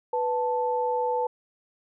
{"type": "tone pair together", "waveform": "sine", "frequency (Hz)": [493.9, 880], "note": ["B4", "A5"], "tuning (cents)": [0, 0], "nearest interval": "minor seventh", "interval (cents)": 1000, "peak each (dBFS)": -26, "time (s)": [0.13, 1.27], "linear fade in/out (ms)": 5, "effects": []}